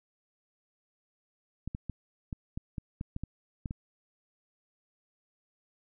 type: clicks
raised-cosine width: 5 ms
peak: -23 dBFS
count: 11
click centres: 1.676 / 1.749 / 1.897 / 2.328 / 2.575 / 2.782 / 3.011 / 3.164 / 3.236 / 3.658 / 3.709 s
effects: none